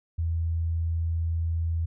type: tone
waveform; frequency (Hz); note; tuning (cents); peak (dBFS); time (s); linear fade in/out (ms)
sine; 82.7; E2; +6; -24; 0.18-1.86; 10
effects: none